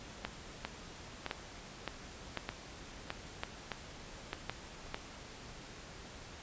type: two click trains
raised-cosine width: 0.3 ms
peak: -19 / -20 dBFS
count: 5 / 8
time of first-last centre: 0.25-4.496 / 0.65-4.944 s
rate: 0.942 / 1.63 Hz
effects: pink hiss -50 dBFS RMS until 6.42 s + resampled to 16000 Hz